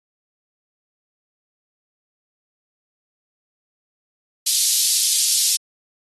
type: high-pass noise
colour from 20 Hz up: pink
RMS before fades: -18 dBFS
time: 4.46-5.57 s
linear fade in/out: 10 ms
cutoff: 4100 Hz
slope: 24 dB/octave
effects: AAC 32 kbps